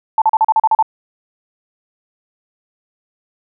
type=tone bursts; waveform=sine; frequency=880 Hz; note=A5; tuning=in tune; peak=-8 dBFS; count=9; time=0.18-0.826 s; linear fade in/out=2 ms; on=38 ms; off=38 ms; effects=none